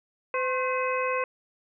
harmonic tone with a mistuned harmonic, 510 Hz, C5, 44 cents flat, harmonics 1 / 2 / 3 / 4 / 5, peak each -28 / -29 / -36 / -36 / -33 dBFS, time 0.34-1.24 s, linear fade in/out 2 ms, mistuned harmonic 2, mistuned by +78 cents, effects none

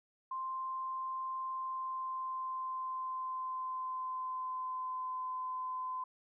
sine tone with pitch glide, 1046.5 to 1024.4 Hz, C6 to C6, 0 to -37 cents, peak -36 dBFS, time 0.31-6.04 s, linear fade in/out 5 ms, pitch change -37 cents, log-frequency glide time 1.48-5.22 s, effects none

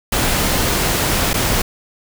pink noise with dropouts, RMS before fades -17 dBFS, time 0.12-1.62 s, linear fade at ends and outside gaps 5 ms, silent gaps 1.333-1.34 s, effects none

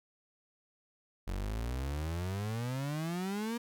35% pulse exponential sweep, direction up, 44.57 to 240 Hz, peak -32 dBFS, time 1.27-3.58 s, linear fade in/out 10 ms, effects none

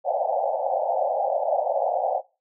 pink band-pass noise, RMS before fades -24 dBFS, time 0.04-2.22 s, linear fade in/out 50 ms, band 530 to 830 Hz, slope 96 dB/octave, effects noise-tail reverb RT60 0.3 s tail -22 dB re dry

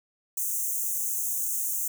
white high-pass noise, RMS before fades -29 dBFS, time 0.37-1.88 s, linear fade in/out 5 ms, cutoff 6100 Hz, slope 96 dB/octave, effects none

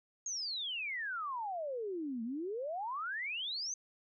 sine exponential two-way sweep, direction down then up, 6645 to 220 to 6400 Hz, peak -36 dBFS, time 0.26-3.74 s, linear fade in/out 2 ms, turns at 2.23 s, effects none

